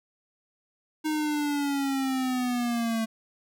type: linear sweep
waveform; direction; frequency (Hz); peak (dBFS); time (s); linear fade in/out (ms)
square; down; 311.1 to 221.9; -26; 1.04-3.06; 20
effects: none